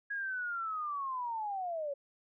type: linear sweep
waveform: sine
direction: down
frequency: 1661.2 to 548 Hz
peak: -34 dBFS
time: 0.1-1.94 s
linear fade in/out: 10 ms
effects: none